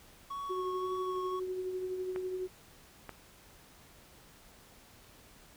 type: tone with vibrato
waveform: triangle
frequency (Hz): 1108.7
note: C#6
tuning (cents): 0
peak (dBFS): -35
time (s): 0.3-1.4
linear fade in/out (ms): 10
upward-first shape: sine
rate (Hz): 1.9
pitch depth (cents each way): 19
type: tone with tremolo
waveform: sine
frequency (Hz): 370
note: F#4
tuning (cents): 0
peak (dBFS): -32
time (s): 0.49-2.48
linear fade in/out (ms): 20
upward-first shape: triangle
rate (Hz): 12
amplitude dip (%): 45
type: clicks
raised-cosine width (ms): 0.5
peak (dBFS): -27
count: 2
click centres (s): 2.161 / 3.093
effects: pink hiss -58 dBFS RMS until 5.56 s